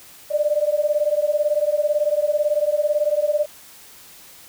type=beating tone pair; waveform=sine; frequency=587.3 / 605.3 Hz; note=D5 / D#5; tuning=0 / -48 cents; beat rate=18 Hz; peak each=-20 / -20 dBFS; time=0.3-3.46 s; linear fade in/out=20 ms; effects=white hiss -45 dBFS RMS until 4.48 s